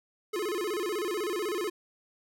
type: tone with vibrato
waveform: square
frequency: 386.7 Hz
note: G4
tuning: 24 cents flat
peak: -30 dBFS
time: 0.33-1.7 s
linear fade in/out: 10 ms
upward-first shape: square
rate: 16 Hz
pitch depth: 170 cents each way
effects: none